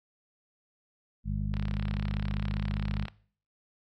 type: harmonic tone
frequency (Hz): 50.7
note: G#1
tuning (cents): -41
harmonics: 1 / 2 / 3 / 4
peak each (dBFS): -31 / -34 / -36 / -37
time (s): 1.24-3.08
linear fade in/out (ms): 50
type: click train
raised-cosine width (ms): 0.3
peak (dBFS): -24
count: 55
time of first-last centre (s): 1.54-3.083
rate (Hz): 35
effects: noise-tail reverb RT60 0.5 s tail -21 dB re dry + AAC 48 kbps